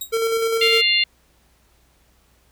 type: tone with exponential decay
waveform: 5% pulse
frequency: 3807 Hz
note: A#7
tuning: 36 cents sharp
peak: -15 dBFS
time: 0.01-0.13 s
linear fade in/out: 5 ms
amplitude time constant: 26 ms
type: tone with tremolo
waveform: square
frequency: 453.5 Hz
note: A#4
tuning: 48 cents flat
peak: -18 dBFS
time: 0.12-0.82 s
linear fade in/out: 20 ms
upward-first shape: square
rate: 9.9 Hz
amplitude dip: 30%
type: harmonic tone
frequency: 700 Hz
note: F5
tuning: 4 cents sharp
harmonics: 3 / 4 / 5 / 6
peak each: -21 / -18 / -24 / -21 dBFS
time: 0.61-1.04 s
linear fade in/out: 5 ms
effects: added 60 Hz sine -60 dBFS peak until 2.51 s + pink hiss -60 dBFS RMS until 2.51 s